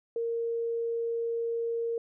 sine tone, 463.4 Hz, A#4, 10 cents flat, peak -28 dBFS, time 0.16-1.98 s, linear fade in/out 2 ms, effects none

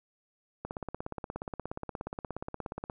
click train, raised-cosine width 1 ms, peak -22 dBFS, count 39, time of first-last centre 0.65-2.899 s, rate 16.9 Hz, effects none

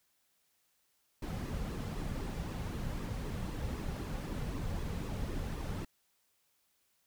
brown noise with flanger, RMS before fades -38 dBFS, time 1.22-5.85 s, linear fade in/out 5 ms, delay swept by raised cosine 1.3 to 3.2 ms, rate 3.9 Hz, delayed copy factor -0.5, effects white hiss -75 dBFS RMS until 7.06 s

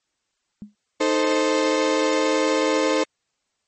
sine tone with exponential decay, 207.9 Hz, G#3, 2 cents sharp, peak -29 dBFS, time 0.62-0.75 s, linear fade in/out 0 ms, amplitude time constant 28 ms
35% pulse chord, A diminished, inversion second, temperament equal, 311.1 / 440 / 523.3 Hz, Eb4 / A4 / C5, 0 / 0 / 0 cents, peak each -21 / -22 / -20 dBFS, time 1-3.04 s, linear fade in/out 10 ms
effects white hiss -74 dBFS RMS until 3.67 s + MP3 32 kbps

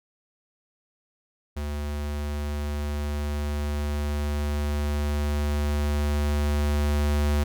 square tone with level ramp, 73.42 Hz, D2, in tune, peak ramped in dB -29 to -21 dBFS, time 1.56-7.44 s, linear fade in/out 10 ms, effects none

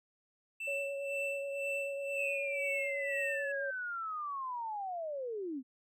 triangle tone with tremolo, 2663 Hz, E7, 17 cents sharp, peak -33 dBFS, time 0.6-3.52 s, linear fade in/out 5 ms, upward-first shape sine, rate 2 Hz, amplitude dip 80%
sine tone with vibrato, 558 Hz, C#5, 11 cents sharp, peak -36 dBFS, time 0.67-3.71 s, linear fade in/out 10 ms, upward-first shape triangle, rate 9.2 Hz, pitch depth 21 cents each way
sine linear sweep, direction down, 2602 to 243.3 Hz, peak -36 dBFS, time 2.15-5.63 s, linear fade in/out 50 ms
effects none

